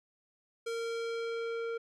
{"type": "tone with low-pass filter sweep", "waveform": "square", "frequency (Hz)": 460.9, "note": "A#4", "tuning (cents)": -20, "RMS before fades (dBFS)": -36, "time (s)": [0.66, 1.78], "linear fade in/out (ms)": 10, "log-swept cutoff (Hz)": [8800, 1900], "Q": 0.82, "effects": []}